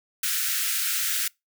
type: high-pass noise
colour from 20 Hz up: white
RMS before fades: -26 dBFS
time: 0.23-1.28 s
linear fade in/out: 5 ms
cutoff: 1300 Hz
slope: 96 dB/octave
effects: noise-tail reverb RT60 0.2 s tail -25 dB re dry